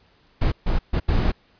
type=noise bursts at uneven times; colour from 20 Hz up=brown; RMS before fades=-19 dBFS; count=4; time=0.41-0.52 / 0.66-0.79 / 0.93-1 / 1.08-1.32 s; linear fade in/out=10 ms; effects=pink hiss -59 dBFS RMS until 1.59 s + resampled to 11025 Hz